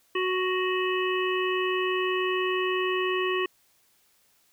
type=harmonic tone with a mistuned harmonic; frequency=369.2 Hz; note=F#4; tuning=4 cents flat; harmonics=1 / 3 / 5 / 7 / 8; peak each=-26 / -31 / -33 / -34 / -35 dBFS; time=0.15-3.46 s; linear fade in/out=5 ms; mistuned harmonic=5; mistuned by=+23 cents; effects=white hiss -65 dBFS RMS until 4.52 s